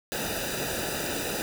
pink noise with comb filter, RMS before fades -31 dBFS, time 0.12-1.42 s, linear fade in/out 0 ms, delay 0.92 ms, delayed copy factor -0.8, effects none

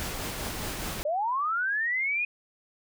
pink noise with tremolo, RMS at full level -33 dBFS, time 0-1.03 s, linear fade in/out 0 ms, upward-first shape sine, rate 4.9 Hz, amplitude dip 25%
sine linear sweep, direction up, 570 to 2489 Hz, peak -25 dBFS, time 1.05-2.25 s, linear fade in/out 5 ms
effects none

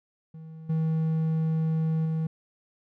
triangle tone with level steps, 159.9 Hz, D#3, 48 cents sharp, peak -38 / -21 / -23 dBFS, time 0.34-2.27 s, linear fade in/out 5 ms, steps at 0.69 / 2.05 s, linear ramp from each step 10 ms, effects none

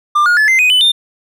triangle tone with pitch steps, 1192 / 1434 / 1725.1 / 2075 / 2497 / 3004 / 3613 Hz, D6 / F6 / A6 / C7 / D#7 / F#7 / A7, +25 / +45 / -35 / -15 / +6 / +26 / +45 cents, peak -6 dBFS, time 0.15-0.92 s, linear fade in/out 10 ms, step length 110 ms, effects none

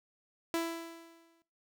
sawtooth tone with exponential decay, 332.4 Hz, E4, 15 cents sharp, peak -25 dBFS, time 0.54-1.42 s, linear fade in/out 0 ms, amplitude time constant 190 ms, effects noise-tail reverb RT60 0.3 s tail -18 dB re dry

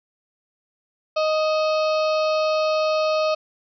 harmonic tone with a mistuned harmonic, 622.3 Hz, D#5, in tune, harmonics 1 / 2 / 4 / 5 / 6 / 7 / 8 / 9, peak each -19 / -26 / -31 / -41 / -39 / -34 / -41 / -43 dBFS, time 1.16-3.35 s, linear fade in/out 10 ms, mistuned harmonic 4, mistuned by +57 cents, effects none

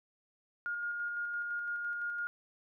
sine tone with tremolo, 1422 Hz, F6, 31 cents sharp, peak -33 dBFS, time 0.66-2.27 s, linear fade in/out 0 ms, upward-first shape square, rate 5.9 Hz, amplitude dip 25%, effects none

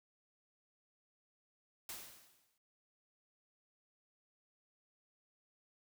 white noise with exponential decay, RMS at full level -44 dBFS, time 1.89-2.58 s, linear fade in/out 2 ms, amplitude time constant 150 ms, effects none

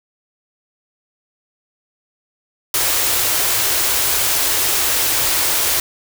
white band-stop noise, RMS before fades -17 dBFS, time 2.74-5.8 s, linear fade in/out 2 ms, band 140 to 280 Hz, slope 48 dB/octave, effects none

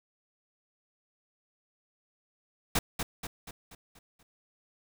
pink noise with echo, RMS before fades -26 dBFS, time 2.75-2.79 s, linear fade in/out 5 ms, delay 240 ms, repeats 6, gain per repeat -6 dB, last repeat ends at 4.23 s, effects none

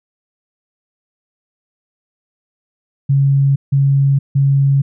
sine tone bursts, 138.3 Hz, C#3, 4 cents flat, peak -9 dBFS, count 3, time 3.09-4.82 s, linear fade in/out 10 ms, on 470 ms, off 160 ms, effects none

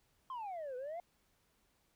sine exponential two-way sweep, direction down then up, 1076 to 490 to 717 Hz, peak -38 dBFS, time 0.3-1 s, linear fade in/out 2 ms, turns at 0.76 s, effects tanh soft clip ceiling -39 dBFS + pink hiss -75 dBFS RMS until 1.95 s

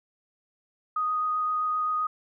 sine tone with vibrato, 1244.5 Hz, D#6, in tune, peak -24 dBFS, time 0.96-2.07 s, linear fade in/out 5 ms, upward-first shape sine, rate 7.7 Hz, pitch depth 8 cents each way, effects none

